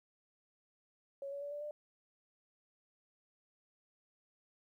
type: tone with pitch steps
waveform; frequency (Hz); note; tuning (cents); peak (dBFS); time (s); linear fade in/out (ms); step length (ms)
sine; 554.4 / 564.4 / 574.6 / 585 / 595.6; C#5 / C#5 / D5 / D5 / D5; 0 / +31 / -38 / -7 / +24; -40; 1.22-1.71; 2; 98
effects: 13-bit